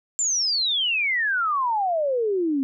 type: exponential sweep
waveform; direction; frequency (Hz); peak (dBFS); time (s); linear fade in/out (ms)
sine; down; 7410 to 261.6; -20; 0.19-2.63; 0
effects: none